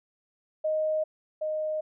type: tone pair in turn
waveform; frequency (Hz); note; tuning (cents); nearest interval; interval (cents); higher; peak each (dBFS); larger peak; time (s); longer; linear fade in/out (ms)
sine; 622.3 / 619.1; D#5 / D#5; 0 / -9; unison; 9; first; -24 / -27; first; 0.64-1.04 / 1.41-1.81; neither; 10
effects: none